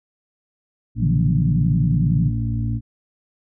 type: harmonic tone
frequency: 57.2 Hz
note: A#1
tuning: 32 cents flat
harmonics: 1 / 2 / 4 / 5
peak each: -27 / -21 / -29 / -33 dBFS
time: 0.95-2.81 s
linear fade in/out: 50 ms
type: tone with vibrato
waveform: sine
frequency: 155.56 Hz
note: D#3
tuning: in tune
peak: -16 dBFS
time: 1.01-2.3 s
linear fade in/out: 20 ms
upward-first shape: triangle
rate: 11 Hz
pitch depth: 300 cents each way
effects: none